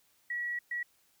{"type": "tone bursts at uneven times", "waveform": "sine", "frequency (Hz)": 1926, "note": "B6", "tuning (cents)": -44, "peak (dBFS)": -32, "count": 2, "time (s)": [[0.3, 0.59], [0.71, 0.83]], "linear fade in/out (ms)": 5, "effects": ["white hiss -69 dBFS RMS until 1.2 s"]}